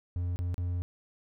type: tone with dropouts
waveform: triangle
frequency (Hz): 88.3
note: F2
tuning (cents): +20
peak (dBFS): -27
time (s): 0.16-0.82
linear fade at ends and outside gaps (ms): 0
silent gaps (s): 0.36-0.39 / 0.543-0.58
effects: none